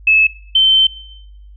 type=tone pair in turn; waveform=sine; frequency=2600 / 3092 Hz; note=E7 / G7; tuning=-24 / -24 cents; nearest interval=minor third; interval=300 cents; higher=second; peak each=-7 dBFS; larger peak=neither; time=0.07-0.27 / 0.55-0.87 s; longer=second; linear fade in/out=5 ms; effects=noise-tail reverb RT60 1.0 s tail -22 dB re dry + added 50 Hz sine -36 dBFS peak until 1.56 s